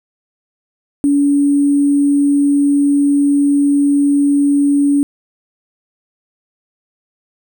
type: tone with sample-and-hold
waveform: sine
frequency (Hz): 284.6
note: C#4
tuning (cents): +46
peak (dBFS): -9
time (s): 1.04-5.03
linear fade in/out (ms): 0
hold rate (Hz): 8820
effects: none